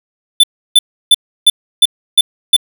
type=tone bursts; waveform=square; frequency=3520 Hz; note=A7; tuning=in tune; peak=-3 dBFS; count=7; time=0.4-2.565 s; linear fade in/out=5 ms; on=35 ms; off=320 ms; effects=none